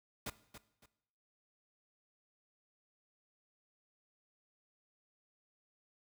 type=noise with echo; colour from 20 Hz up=pink; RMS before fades=-41 dBFS; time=0.26-0.3 s; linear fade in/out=5 ms; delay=280 ms; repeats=2; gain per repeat=-11 dB; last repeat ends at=0.86 s; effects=noise-tail reverb RT60 0.8 s tail -17 dB re dry